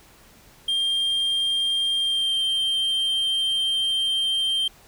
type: tone with pitch glide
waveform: triangle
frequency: 3195 to 3153 Hz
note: G7 to G7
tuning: +32 to +9 cents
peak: -19 dBFS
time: 0.68-4.68 s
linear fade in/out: 5 ms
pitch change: -23 cents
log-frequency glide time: 1.99-2.41 s
effects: pink hiss -52 dBFS RMS until 4.87 s

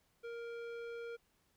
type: tone with low-pass filter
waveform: square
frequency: 467.6 Hz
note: A#4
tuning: 5 cents sharp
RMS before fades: -45 dBFS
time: 0.23-1.17 s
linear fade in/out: 20 ms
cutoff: 2400 Hz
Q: 0.87
effects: pink hiss -75 dBFS RMS until 1.56 s

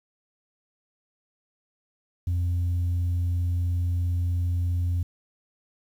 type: tone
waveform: sine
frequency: 87.7 Hz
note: F2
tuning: 8 cents sharp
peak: -20 dBFS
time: 2.27-5.03 s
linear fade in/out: 5 ms
effects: tanh soft clip ceiling -21 dBFS + 9-bit

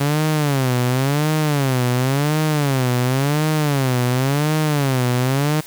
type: tone with vibrato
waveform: sawtooth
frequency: 138.59 Hz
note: C#3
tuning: in tune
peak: -12 dBFS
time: 0-5.61 s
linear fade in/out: 10 ms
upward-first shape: sine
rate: 0.93 Hz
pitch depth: 200 cents each way
effects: white hiss -39 dBFS RMS until 5.66 s

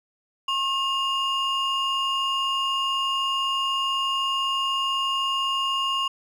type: ring-modulated tone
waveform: triangle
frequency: 1955 Hz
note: B6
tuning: 18 cents flat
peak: -17 dBFS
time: 0.48-6.08 s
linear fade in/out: 5 ms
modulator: 876 Hz
effects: tanh soft clip ceiling -13 dBFS

